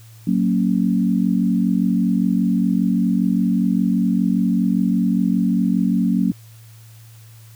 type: chord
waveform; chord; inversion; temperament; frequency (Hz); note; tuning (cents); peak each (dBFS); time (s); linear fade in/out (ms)
sine; F# major; none; equal with one note detuned; 185 / 230.1 / 277.2; F#3 / A#3 / C#4; 0 / -22 / 0; -18 / -19 / -22; 0.27-6.32; 5
effects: added 112 Hz sine -41 dBFS peak until 7.55 s + white hiss -51 dBFS RMS until 7.55 s